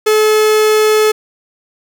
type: tone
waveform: 45% pulse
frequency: 430.2 Hz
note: A4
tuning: 39 cents flat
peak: -8 dBFS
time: 0.06-1.12 s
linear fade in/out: 10 ms
effects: none